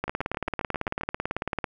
two click trains, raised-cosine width 0.5 ms, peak -12 / -16 dBFS, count 30 / 8, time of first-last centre 0.04-1.642 / 0.08-1.011 s, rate 18.1 / 7.52 Hz, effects none

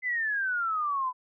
sine exponential sweep, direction down, 2053 to 994 Hz, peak -26 dBFS, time 0.02-1.13 s, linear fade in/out 50 ms, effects none

